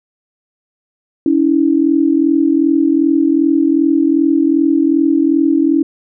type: tone pair together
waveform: sine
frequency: 282.1 / 324.7 Hz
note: C#4 / E4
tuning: +30 / -26 cents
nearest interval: major second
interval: 244 cents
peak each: -12 dBFS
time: 1.26-5.83 s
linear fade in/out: 2 ms
effects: none